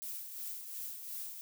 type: noise with tremolo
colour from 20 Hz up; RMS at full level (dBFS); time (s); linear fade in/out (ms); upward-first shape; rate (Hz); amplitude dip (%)
violet; -41; 0.02-1.41; 0; sine; 2.8; 50
effects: none